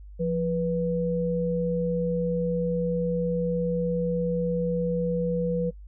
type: tone pair together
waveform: sine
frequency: 173.3 / 490.2 Hz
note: F3 / B4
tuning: -13 / -13 cents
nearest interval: octave + tritone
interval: 1800 cents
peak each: -26 dBFS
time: 0.19-5.71 s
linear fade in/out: 20 ms
effects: noise-tail reverb RT60 0.1 s tail -24 dB re dry + added 50 Hz sine -41 dBFS peak until 5.87 s